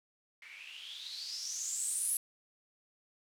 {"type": "noise with low-pass filter sweep", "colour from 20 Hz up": "violet", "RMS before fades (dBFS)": -39, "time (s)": [0.42, 2.17], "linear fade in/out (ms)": 2, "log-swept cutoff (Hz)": [2100, 11000], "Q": 8.7, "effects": []}